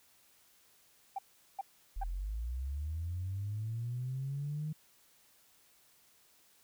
sine tone bursts, 784 Hz, G5, in tune, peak -33 dBFS, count 3, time 1.16-2.038 s, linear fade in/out 5 ms, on 26 ms, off 400 ms
sine linear sweep, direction up, 37.53 to 156.1 Hz, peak -34 dBFS, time 1.96-4.73 s, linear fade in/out 10 ms
effects tanh soft clip ceiling -29 dBFS + white hiss -66 dBFS RMS until 6.63 s

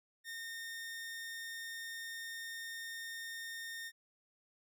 sawtooth tone, 1830 Hz, A#6, 32 cents flat, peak -39 dBFS, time 0.24-3.92 s, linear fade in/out 50 ms, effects none

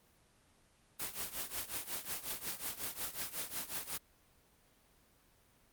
white noise with tremolo, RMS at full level -37 dBFS, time 0.99-3.98 s, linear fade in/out 10 ms, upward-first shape triangle, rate 5.5 Hz, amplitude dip 90%, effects pink hiss -68 dBFS RMS until 5.72 s + Opus 24 kbps

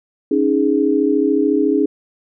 sine chord, C# suspended second, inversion none, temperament equal, 277.2 / 311.1 / 415.3 Hz, C#4 / D#4 / G#4, 0 / 0 / 0 cents, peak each -17 dBFS, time 0.31-1.86 s, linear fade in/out 5 ms, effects none

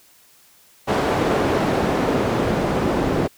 pink noise with band-pass filter sweep, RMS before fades -20 dBFS, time 0.87-3.28 s, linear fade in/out 20 ms, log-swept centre 520 to 300 Hz, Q 0.74, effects white hiss -53 dBFS RMS until 3.37 s

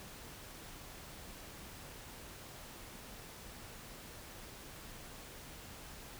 silence, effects pink hiss -51 dBFS RMS until 6.19 s

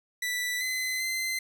sawtooth tone with pitch steps, 1974 / 2036 / 2065 Hz, B6 / C7 / C7, -1 / -48 / -23 cents, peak -25 dBFS, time 0.22-1.39 s, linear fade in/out 5 ms, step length 390 ms, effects none

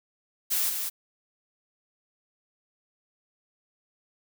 blue noise with echo, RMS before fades -26 dBFS, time 0.5-0.71 s, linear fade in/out 20 ms, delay 190 ms, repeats 1, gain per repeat -5 dB, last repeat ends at 0.9 s, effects none

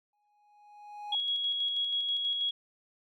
triangle tone with exponential growth, 830.6 Hz, G#5, in tune, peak -33 dBFS, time 0.13-1.15 s, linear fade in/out 2 ms, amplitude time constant 220 ms
sine tone with tremolo, 3322 Hz, G#7, in tune, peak -27 dBFS, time 1.12-2.51 s, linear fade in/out 5 ms, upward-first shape square, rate 6.2 Hz, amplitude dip 30%
effects none

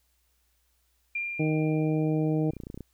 sine tone with exponential decay, 2392 Hz, D7, 31 cents sharp, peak -27 dBFS, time 1.15-2.58 s, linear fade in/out 5 ms, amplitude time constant 310 ms
harmonic tone, 155.56 Hz, D#3, in tune, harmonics 1 / 2 / 3 / 4 / 5, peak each -26 / -27 / -32 / -37 / -42 dBFS, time 1.39-2.51 s, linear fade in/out 10 ms
clicks, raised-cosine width 3 ms, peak -26 dBFS, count 10, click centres 2.505 / 2.535 / 2.567 / 2.602 / 2.636 / 2.669 / 2.701 / 2.744 / 2.776 / 2.807 s
effects added 60 Hz sine -70 dBFS peak until 2.93 s + white hiss -72 dBFS RMS until 2.93 s

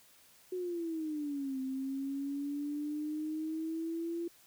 sine exponential two-way sweep, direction down then up, 370 to 261.6 to 341.9 Hz, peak -34 dBFS, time 0.52-4.28 s, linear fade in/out 5 ms, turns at 1.6 s, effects white hiss -62 dBFS RMS until 4.46 s

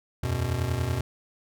square chord, E suspended second, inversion none, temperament just, 82.41 / 92.71 / 123.61 Hz, E2 / F#2 / B2, 0 / +4 / +2 cents, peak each -32 / -31 / -29 dBFS, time 0.23-1.01 s, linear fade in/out 5 ms, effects none

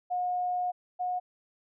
sine tone pair in turn, 721 / 724.7 Hz, F#5 / F#5, -45 / -36 cents, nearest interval unison, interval 9 cents, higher second, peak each -27 / -28 dBFS, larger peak first, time 0.1-0.72 / 0.99-1.2 s, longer first, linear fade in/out 20 ms, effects none

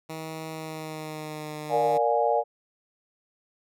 10% pulse tone with pitch glide, 159.2 to 151.75 Hz, D#3 to D#3, +40 to -43 cents, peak -26 dBFS, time 0.09-1.98 s, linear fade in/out 10 ms, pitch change -83 cents, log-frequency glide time 0.52-1.58 s
sine chord, Bb dominant seventh, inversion none, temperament equal with one note detuned, 466.2 / 587.3 / 711.5 / 830.6 Hz, Bb4 / D5 / F5 / Ab5, 0 / 0 / +32 / 0 cents, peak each -26 dBFS, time 1.69-2.44 s, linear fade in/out 50 ms
effects none

